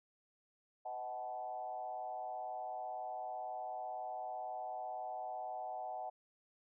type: tone with frequency modulation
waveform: sine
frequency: 747 Hz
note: F#5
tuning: 16 cents sharp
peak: -40 dBFS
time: 0.85-6.1 s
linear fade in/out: 10 ms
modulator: 116 Hz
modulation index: 1
effects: none